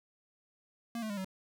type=tone with pitch steps; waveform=square; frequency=233.1 / 217.5 / 202.9 / 189.34 Hz; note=A#3 / A3 / G#3 / F#3; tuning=0 / -20 / -40 / +40 cents; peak=-36 dBFS; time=0.95-1.246 s; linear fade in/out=2 ms; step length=74 ms; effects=none